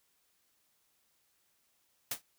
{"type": "noise with exponential decay", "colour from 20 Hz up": "white", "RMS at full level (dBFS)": -29, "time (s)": [2.11, 2.22], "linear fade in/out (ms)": 5, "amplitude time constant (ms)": 22, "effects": ["white hiss -74 dBFS RMS until 2.38 s"]}